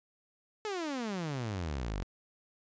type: exponential sweep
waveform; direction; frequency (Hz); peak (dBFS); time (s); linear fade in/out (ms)
sawtooth; down; 440 to 43.7; -30; 0.65-2.03; 0
effects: resampled to 16000 Hz